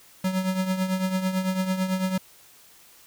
square tone with tremolo, 187.2 Hz, F#3, 20 cents sharp, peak -21 dBFS, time 0.24-2.18 s, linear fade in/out 5 ms, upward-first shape triangle, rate 9 Hz, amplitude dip 70%, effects white hiss -53 dBFS RMS until 3.06 s

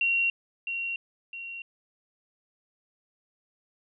sine tone with echo, 2746 Hz, F7, 30 cents flat, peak -22 dBFS, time 0.01-0.3 s, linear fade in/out 2 ms, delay 660 ms, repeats 2, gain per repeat -7 dB, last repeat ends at 1.62 s, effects none

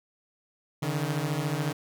sawtooth beating tone pair, 141.8 / 155.8 Hz, C#3 / D#3, +40 / +3 cents, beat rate 14 Hz, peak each -26 dBFS, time 0.82-1.73 s, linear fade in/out 10 ms, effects none

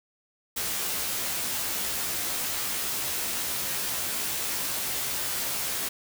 white noise with comb filter, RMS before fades -30 dBFS, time 0.56-5.89 s, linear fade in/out 10 ms, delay 15 ms, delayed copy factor +0.65, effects none

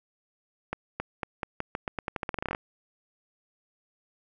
accelerating click train, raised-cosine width 0.5 ms, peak -15 dBFS, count 20, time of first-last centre 0.73-2.549 s, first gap 270 ms, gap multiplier 0.86, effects none

